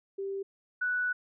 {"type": "tone pair in turn", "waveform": "sine", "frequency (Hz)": [392, 1480], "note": ["G4", "F#6"], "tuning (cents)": [0, 0], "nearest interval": "octave + major seventh", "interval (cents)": 2300, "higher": "second", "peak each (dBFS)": [-32, -27], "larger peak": "second", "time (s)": [[0.18, 0.43], [0.81, 1.13]], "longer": "second", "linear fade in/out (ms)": 10, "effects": []}